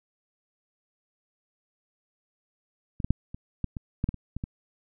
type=clicks; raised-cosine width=5 ms; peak=-20 / -15 / -8 / -25 / -15 / -21 / -13 / -14 / -25 / -20 / -19 dBFS; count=11; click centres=3.002 / 3.045 / 3.106 / 3.345 / 3.643 / 3.768 / 4.041 / 4.09 / 4.143 / 4.366 / 4.439 s; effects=none